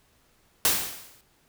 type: noise with exponential decay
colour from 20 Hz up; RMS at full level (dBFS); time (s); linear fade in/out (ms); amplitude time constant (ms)
white; -19; 0.65-1.21; 1; 120
effects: pink hiss -64 dBFS RMS until 1.48 s